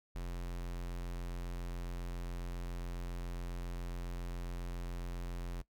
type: tone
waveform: square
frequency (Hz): 43.65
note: F1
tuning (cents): 0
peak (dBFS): -39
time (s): 0.15-5.62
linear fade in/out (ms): 10
effects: noise-tail reverb RT60 0.1 s tail -19 dB re dry